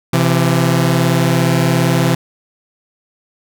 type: tone pair together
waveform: sawtooth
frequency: 130.86 / 168.2 Hz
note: C3 / E3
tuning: +1 / +35 cents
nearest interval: major third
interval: 434 cents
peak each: -10 dBFS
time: 0.13-2.15 s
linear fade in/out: 5 ms
effects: none